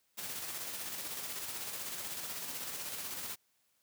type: noise with tremolo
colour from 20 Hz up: white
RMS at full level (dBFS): -40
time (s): 0.17-3.36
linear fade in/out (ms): 20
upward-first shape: square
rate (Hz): 16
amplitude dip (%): 30
effects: white hiss -75 dBFS RMS until 3.82 s + high-pass 80 Hz 12 dB/octave